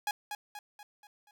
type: tone with echo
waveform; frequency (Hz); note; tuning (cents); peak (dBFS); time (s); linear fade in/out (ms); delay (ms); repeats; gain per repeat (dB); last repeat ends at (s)
sawtooth; 830.6; G#5; 0; -26; 0.07-0.11; 2; 240; 5; -6; 1.31
effects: none